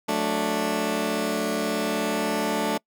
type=chord; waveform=15% pulse; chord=D major; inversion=first; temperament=just; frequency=183.54 / 220.2 / 293.7 Hz; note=F#3 / A3 / D4; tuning=-14 / +2 / 0 cents; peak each=-25 / -20 / -21 dBFS; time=0.08-2.78 s; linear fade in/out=10 ms; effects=noise-tail reverb RT60 0.1 s tail -26 dB re dry